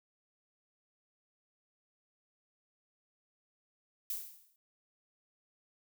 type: noise with exponential decay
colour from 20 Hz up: violet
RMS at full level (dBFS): -35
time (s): 4.1-4.56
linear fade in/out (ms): 2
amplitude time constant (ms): 99
effects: none